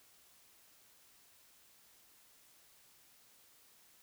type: silence
effects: white hiss -65 dBFS RMS until 4.02 s